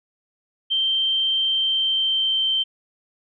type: tone with pitch glide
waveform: sine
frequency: 3136 to 3118 Hz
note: G7 to G7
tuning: 0 to -10 cents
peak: -18 dBFS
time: 0.7-2.64 s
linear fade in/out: 20 ms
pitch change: -10 cents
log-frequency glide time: 1.43-2.52 s
effects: none